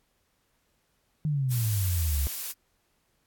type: exponential sweep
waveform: sine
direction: down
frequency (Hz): 156.3 to 66.7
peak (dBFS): -24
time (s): 1.25-2.27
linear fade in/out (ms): 0
type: noise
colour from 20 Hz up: blue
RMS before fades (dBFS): -34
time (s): 1.5-2.53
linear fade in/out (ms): 20
effects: pink hiss -72 dBFS RMS until 3.26 s + AAC 64 kbps